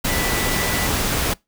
sine tone in noise, 1975.5 Hz, B6, in tune, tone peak -28 dBFS, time 0.08-0.87 s, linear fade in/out 10 ms, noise pink, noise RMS -21 dBFS, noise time 0.04-1.34 s, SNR -10 dB, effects noise-tail reverb RT60 0.2 s tail -24 dB re dry

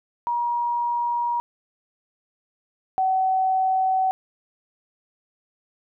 sine tone pair in turn, 953 / 756.4 Hz, A#5 / F#5, +38 / +38 cents, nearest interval major third, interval 400 cents, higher first, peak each -21 / -18 dBFS, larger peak second, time 0.27-1.4 / 2.98-4.11 s, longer neither, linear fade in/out 0 ms, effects none

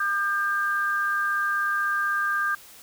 sine tone pair together, 1207.3 / 1591 Hz, D6 / G6, +47 / +25 cents, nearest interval perfect fourth, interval 478 cents, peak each -26 / -24 dBFS, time 0-2.55 s, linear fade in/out 5 ms, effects white hiss -48 dBFS RMS until 2.82 s

